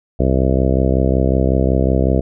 harmonic tone, 65.41 Hz, C2, in tune, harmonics 1 / 2 / 3 / 4 / 5 / 6 / 7 / 8 / 9 / 10, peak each -16 / -19 / -21 / -22 / -23 / -24 / -24 / -25 / -26 / -26 dBFS, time 0.19-2.21 s, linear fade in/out 10 ms, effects none

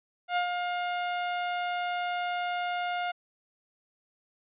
sawtooth tone with ADSR envelope, 710 Hz, F5, 28 cents sharp, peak -20 dBFS, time 0.28-3.12 s, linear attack 85 ms, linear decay 100 ms, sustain -5 dB, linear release 14 ms, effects resampled to 8000 Hz

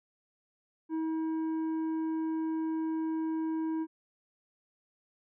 sine tone with tanh clipping, 320 Hz, D#4, 49 cents sharp, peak -31 dBFS, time 0.89-3.87 s, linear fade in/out 50 ms, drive 7 dB, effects none

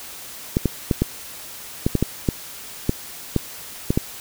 clicks, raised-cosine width 3 ms, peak -4 dBFS, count 12, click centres 0.569 / 0.657 / 0.912 / 1.02 / 1.865 / 1.953 / 2.026 / 2.288 / 2.894 / 3.363 / 3.905 / 3.975 s, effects white hiss -37 dBFS RMS until 4.2 s

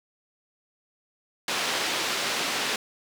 white band-pass noise, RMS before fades -28 dBFS, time 1.48-2.76 s, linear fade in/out 2 ms, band 220 to 4300 Hz, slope 12 dB/octave, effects none

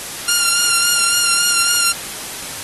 5% pulse tone with vibrato, 1396.9 Hz, F6, in tune, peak -3 dBFS, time 0.28-1.92 s, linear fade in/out 2 ms, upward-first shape sine, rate 3.6 Hz, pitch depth 23 cents each way, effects white hiss -28 dBFS RMS until 2.63 s + AAC 32 kbps

